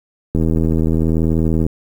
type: click train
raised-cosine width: 3 ms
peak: -5 dBFS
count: 107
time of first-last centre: 0.35-1.665 s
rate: 80.6 Hz
effects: 7-bit